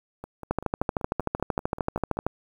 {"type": "two click trains", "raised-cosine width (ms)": 1, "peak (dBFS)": [-10, -23], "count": [24, 11], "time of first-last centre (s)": [[0.51, 2.266], [0.24, 2.171]], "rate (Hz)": [13.1, 5.18], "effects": ["8-bit"]}